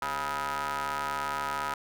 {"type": "ring-modulated tone", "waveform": "sawtooth", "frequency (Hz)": 144.2, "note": "D3", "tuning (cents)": -31, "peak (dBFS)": -23, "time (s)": [0.02, 1.74], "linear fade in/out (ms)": 2, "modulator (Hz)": 1120, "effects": []}